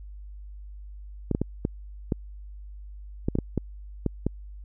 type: clicks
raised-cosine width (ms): 3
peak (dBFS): -11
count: 11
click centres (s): 1.313 / 1.349 / 1.416 / 1.651 / 2.122 / 3.285 / 3.354 / 3.387 / 3.577 / 4.063 / 4.266
effects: added 50 Hz sine -39 dBFS peak until 4.64 s

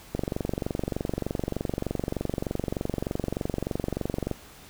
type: click train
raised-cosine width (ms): 2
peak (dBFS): -14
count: 98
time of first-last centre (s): 0.15-4.313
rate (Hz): 23.3
effects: pink hiss -49 dBFS RMS until 4.69 s

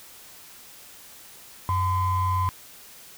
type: ring-modulated tone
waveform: triangle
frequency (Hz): 556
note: C#5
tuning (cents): +5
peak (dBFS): -15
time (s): 1.69-2.49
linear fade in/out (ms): 0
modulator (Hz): 464
effects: tanh soft clip ceiling -15 dBFS + white hiss -47 dBFS RMS until 3.17 s

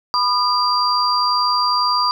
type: tone cluster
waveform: sine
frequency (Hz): 996 / 1218 / 4738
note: B5 / D#6 / D8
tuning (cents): +14 / -37 / +14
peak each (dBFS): -19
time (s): 0.14-2.11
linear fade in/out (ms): 0
effects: 8-bit

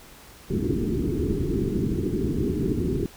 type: low-pass noise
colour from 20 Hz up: white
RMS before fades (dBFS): -25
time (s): 0.5-3.06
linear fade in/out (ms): 0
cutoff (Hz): 420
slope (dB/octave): 96
effects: pink hiss -48 dBFS RMS until 3.16 s

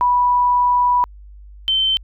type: tone pair in turn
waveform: sine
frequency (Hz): 982 / 3093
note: B5 / G7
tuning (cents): -10 / -24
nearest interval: octave + minor sixth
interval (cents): 1986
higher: second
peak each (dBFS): -12 / -14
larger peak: first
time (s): 0.01-1.04 / 1.68-1.97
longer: first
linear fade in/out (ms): 0
effects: added 50 Hz sine -37 dBFS peak until 2.03 s

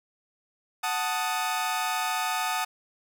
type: chord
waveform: sawtooth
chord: D# diminished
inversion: first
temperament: equal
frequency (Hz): 740 / 880 / 1244.5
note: F#5 / A5 / D#6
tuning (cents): 0 / 0 / 0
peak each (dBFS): -27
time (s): 0.83-2.65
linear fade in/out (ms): 10
effects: none

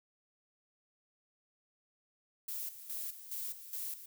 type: noise with tremolo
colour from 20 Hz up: violet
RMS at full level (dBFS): -40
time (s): 2.48-4.06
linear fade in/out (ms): 5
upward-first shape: square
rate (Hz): 2.4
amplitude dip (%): 70
effects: none

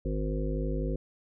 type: harmonic tone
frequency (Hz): 51.91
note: G#1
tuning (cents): 0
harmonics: 1 / 3 / 5 / 7 / 9 / 10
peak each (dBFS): -30 / -35 / -37 / -38 / -40 / -40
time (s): 0.05-0.96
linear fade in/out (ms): 5
effects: none

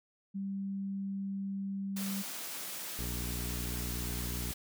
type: tone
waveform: sine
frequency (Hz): 196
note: G3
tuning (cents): 0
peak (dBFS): -34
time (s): 0.34-2.23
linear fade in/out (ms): 20
type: high-pass noise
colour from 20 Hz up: white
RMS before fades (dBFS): -41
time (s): 1.96-4.54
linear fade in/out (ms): 10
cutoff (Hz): 140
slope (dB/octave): 48
type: harmonic tone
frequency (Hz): 60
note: B1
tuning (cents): -49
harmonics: 1 / 2 / 3 / 4 / 5 / 6 / 7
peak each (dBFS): -38 / -42 / -44 / -47 / -49 / -54 / -53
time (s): 2.99-4.52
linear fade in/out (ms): 0
effects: none

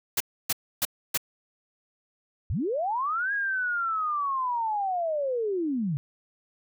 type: noise bursts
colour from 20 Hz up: white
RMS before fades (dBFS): -25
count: 4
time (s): 0.17-1.176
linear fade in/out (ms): 5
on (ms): 34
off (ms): 290
type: linear two-way sweep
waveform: sine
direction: up then down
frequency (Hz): 58.27 to 1661.2 to 131.8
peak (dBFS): -25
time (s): 2.5-5.97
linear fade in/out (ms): 0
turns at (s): 3.33
effects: none

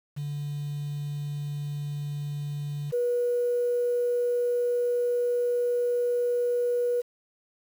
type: tone pair in turn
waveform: sine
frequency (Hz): 145.1 / 485.1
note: D3 / B4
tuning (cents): -21 / -31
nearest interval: octave + major sixth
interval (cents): 2090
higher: second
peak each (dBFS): -29 / -22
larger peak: second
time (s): 0.16-2.92 / 2.92-7.02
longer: second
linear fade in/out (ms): 20
effects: tanh soft clip ceiling -18 dBFS + 8-bit

